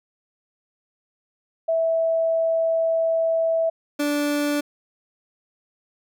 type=tone pair in turn; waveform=sine / 30% pulse; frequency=655 / 291.8 Hz; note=E5 / D4; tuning=-11 / -11 cents; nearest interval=octave + major second; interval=1400 cents; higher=first; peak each=-18 dBFS; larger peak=neither; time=1.68-3.7 / 3.99-4.61 s; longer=first; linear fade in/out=10 ms; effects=none